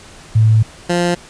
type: tone pair in turn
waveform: sine / 15% pulse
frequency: 110 / 174.61 Hz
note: A2 / F3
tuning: 0 / 0 cents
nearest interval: minor sixth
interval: 800 cents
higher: second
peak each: -7 dBFS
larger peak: neither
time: 0.35-0.63 / 0.89-1.15 s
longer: first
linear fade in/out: 10 ms
effects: pink hiss -39 dBFS RMS until 1.29 s + resampled to 22050 Hz